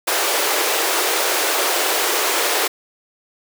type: high-pass noise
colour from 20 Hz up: pink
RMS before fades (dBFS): -19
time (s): 0.07-2.68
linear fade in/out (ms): 10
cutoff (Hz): 350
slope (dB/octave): 48
effects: none